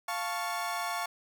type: chord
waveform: 30% pulse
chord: F augmented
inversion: none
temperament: equal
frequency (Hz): 698.5 / 880 / 1108.7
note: F5 / A5 / C#6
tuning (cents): 0 / 0 / 0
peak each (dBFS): -33 / -35 / -33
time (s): 0.08-1.06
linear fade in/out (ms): 5
effects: none